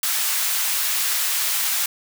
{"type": "high-pass noise", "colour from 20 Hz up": "white", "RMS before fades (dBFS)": -22, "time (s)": [0.03, 1.86], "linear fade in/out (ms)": 2, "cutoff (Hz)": 1100, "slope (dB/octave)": 12, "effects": []}